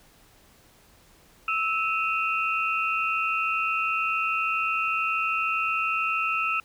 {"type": "tone cluster", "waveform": "sine", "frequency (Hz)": [1310, 2519, 2732], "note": ["E6", "D#7", "F7"], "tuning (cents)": [-11, 21, -39], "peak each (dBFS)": [-26, -29, -29], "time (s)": [1.48, 6.6], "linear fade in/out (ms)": 2, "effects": ["pink hiss -57 dBFS RMS until 6.64 s"]}